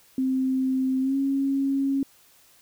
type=tone with pitch glide; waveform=sine; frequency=261.6 to 273.7 Hz; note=C4 to C#4; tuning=0 to -22 cents; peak=-21 dBFS; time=0.18-2.03 s; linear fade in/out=2 ms; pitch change=+78 cents; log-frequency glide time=1.01-1.16 s; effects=white hiss -57 dBFS RMS until 2.61 s